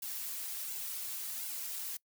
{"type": "noise with flanger", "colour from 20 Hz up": "blue", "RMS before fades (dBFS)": -40, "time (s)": [0.02, 1.97], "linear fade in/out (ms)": 5, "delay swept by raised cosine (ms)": [1.6, 5], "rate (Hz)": 1.4, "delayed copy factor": -0.95, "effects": ["noise-tail reverb RT60 0.1 s tail -23 dB re dry"]}